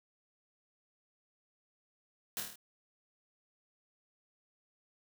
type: noise with echo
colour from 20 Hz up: white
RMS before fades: -37 dBFS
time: 2.37-2.4 s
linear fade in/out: 0 ms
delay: 26 ms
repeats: 6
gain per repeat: -3 dB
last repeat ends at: 2.556 s
effects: none